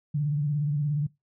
sine tone with vibrato, 146.83 Hz, D3, in tune, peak -23 dBFS, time 0.14-1.07 s, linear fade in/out 10 ms, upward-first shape sine, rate 17 Hz, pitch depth 69 cents each way, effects noise-tail reverb RT60 0.2 s tail -21 dB re dry

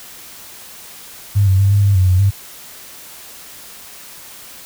sine tone with pitch steps, 100.9 / 94.9 / 98.7 / 101.1 / 100.1 / 92.8 / 91.4 / 99 Hz, G#2 / F#2 / G2 / G#2 / G2 / F#2 / F#2 / G2, -49 / +44 / +12 / -46 / +37 / +6 / -21 / +18 cents, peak -9 dBFS, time 1.35-2.31 s, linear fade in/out 20 ms, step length 120 ms, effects white hiss -37 dBFS RMS until 4.65 s

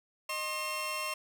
sawtooth tone cluster, 617 / 1065 / 2717 Hz, D#5 / C6 / F7, -15 / +30 / -48 cents, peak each -37 / -33 / -34 dBFS, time 0.29-1.14 s, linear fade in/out 5 ms, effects none

